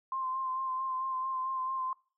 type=tone with vibrato; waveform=sine; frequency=1046.5 Hz; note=C6; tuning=in tune; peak=-31 dBFS; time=0.12-1.93 s; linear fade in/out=2 ms; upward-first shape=sine; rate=4.5 Hz; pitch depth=25 cents each way; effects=noise-tail reverb RT60 0.4 s tail -25 dB re dry